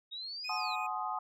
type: exponential two-way sweep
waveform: sine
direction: up then down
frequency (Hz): 3717 to 5460 to 3717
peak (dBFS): -39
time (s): 0.11-0.76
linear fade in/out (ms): 20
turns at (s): 0.55
type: tone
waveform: triangle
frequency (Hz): 2489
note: D#7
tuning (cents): 0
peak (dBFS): -38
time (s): 0.44-0.87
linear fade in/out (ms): 10
type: chord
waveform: sine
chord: Ab dominant seventh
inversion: third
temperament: equal with one note detuned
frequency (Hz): 740 / 852.5 / 1046.5 / 1244.5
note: Gb5 / Ab5 / C6 / Eb6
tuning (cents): 0 / +45 / 0 / 0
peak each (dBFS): -39 / -38 / -41 / -38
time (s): 0.49-1.19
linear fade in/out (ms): 5
effects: none